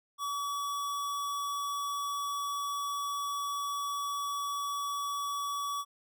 square tone, 1139 Hz, C#6, 47 cents sharp, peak -33 dBFS, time 0.18-5.85 s, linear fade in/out 50 ms, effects none

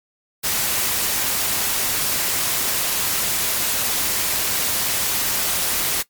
white noise, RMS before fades -21 dBFS, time 0.43-6.03 s, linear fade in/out 20 ms, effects noise-tail reverb RT60 0.1 s tail -18 dB re dry + MP3 96 kbps

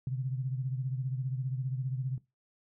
sine beating tone pair, 128.4 / 143.4 Hz, C3 / D3, -32 / -41 cents, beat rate 15 Hz, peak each -32 / -37 dBFS, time 0.07-2.18 s, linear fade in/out 2 ms, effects noise-tail reverb RT60 0.2 s tail -17 dB re dry

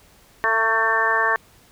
harmonic tone with a mistuned harmonic, 223.6 Hz, A3, 28 cents sharp, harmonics 2 / 3 / 4 / 5 / 6 / 7 / 8, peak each -28 / -28 / -26 / -22 / -33 / -24 / -21 dBFS, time 0.44-1.36 s, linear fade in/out 0 ms, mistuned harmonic 4, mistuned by +21 cents, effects pink hiss -53 dBFS RMS until 1.71 s

